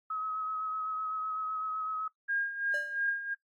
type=tone with vibrato; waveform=sine; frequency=1277 Hz; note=D#6; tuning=45 cents sharp; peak=-32 dBFS; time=0.1-2.08 s; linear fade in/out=5 ms; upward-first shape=sine; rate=7.9 Hz; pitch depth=17 cents each way
type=tone with tremolo; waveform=sine; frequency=1619 Hz; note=G#6; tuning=45 cents flat; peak=-27 dBFS; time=2.28-3.35 s; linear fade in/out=20 ms; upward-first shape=sine; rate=2.9 Hz; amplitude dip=70%
type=tone with exponential decay; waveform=square; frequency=587.3 Hz; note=D5; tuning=in tune; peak=-37 dBFS; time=2.74-3.09 s; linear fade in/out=2 ms; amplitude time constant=74 ms
effects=noise-tail reverb RT60 0.1 s tail -18 dB re dry + AAC 32 kbps